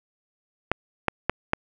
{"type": "clicks", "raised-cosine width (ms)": 0.5, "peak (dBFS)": -5, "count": 4, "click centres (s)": [0.716, 1.083, 1.296, 1.534], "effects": []}